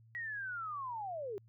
sine linear sweep, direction down, 1928 to 378.3 Hz, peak -38 dBFS, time 0.15-1.38 s, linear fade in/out 0 ms, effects added 113 Hz sine -59 dBFS peak until 1.48 s

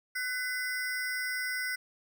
square ring-modulated tone, 1760 Hz, A6, in tune, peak -29 dBFS, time 0.15-1.76 s, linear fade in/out 10 ms, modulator 265 Hz, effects none

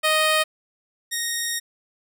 10% pulse tone pair in turn, 622.3 / 1864.8 Hz, D#5 / A#6, 0 / 0 cents, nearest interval octave + perfect fifth, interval 1900 cents, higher second, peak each -9 / -15 dBFS, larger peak first, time 0.03-0.44 / 1.11-1.6 s, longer second, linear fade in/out 20 ms, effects none

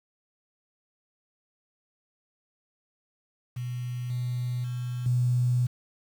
sine tone with level steps, 123.47 Hz, B2, in tune, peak -30 / -27 / -29 / -21 dBFS, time 3.56-5.67 s, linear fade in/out 10 ms, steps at 4.1 / 4.64 / 5.06 s, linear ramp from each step 2 ms, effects 8-bit

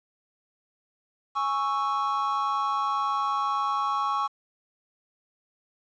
triangle chord, C# minor, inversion second, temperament equal, 830.6 / 1108.7 / 1318.5 Hz, G#5 / C#6 / E6, 0 / 0 / 0 cents, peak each -29 / -24 / -30 dBFS, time 1.35-4.28 s, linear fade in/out 20 ms, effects resampled to 16000 Hz + 9-bit

